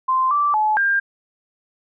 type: tone with pitch steps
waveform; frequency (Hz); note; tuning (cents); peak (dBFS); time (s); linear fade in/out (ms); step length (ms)
sine; 1041 / 1167 / 857 / 1599; C6 / D6 / A5 / G6; -9 / -11 / -46 / +34; -15; 0.08-1; 10; 230
effects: none